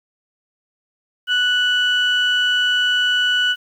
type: tone pair together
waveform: sine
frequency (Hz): 1480 / 2960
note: F#6 / F#7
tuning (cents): 0 / 0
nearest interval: octave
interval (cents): 1200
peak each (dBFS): -16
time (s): 1.27-3.56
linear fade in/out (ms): 50
effects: tanh soft clip ceiling -10 dBFS + 8-bit